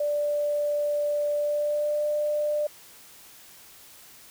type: tone with pitch glide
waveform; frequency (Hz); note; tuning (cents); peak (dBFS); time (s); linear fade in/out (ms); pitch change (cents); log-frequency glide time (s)
sine; 587.3 to 595.8; D5 to D5; 0 to +25; -23; 0-2.67; 5; +25; 1.34-2.06
effects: white hiss -50 dBFS RMS until 4.3 s